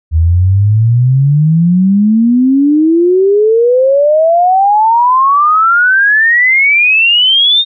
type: exponential sweep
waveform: sine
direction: up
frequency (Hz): 77.78 to 3708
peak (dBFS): -5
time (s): 0.11-7.65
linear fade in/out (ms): 50
effects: none